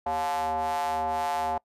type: ring-modulated tone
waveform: square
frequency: 78.8 Hz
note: D#2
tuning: 23 cents sharp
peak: -24 dBFS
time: 0.06-1.58 s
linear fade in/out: 5 ms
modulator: 789 Hz
effects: noise-tail reverb RT60 0.1 s tail -24 dB re dry + resampled to 32000 Hz